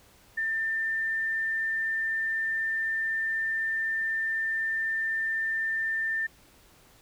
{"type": "tone", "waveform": "sine", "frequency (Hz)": 1792, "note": "A6", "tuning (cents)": 31, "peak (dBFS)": -26, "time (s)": [0.37, 6.27], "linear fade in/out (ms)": 10, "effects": ["pink hiss -58 dBFS RMS until 7.01 s"]}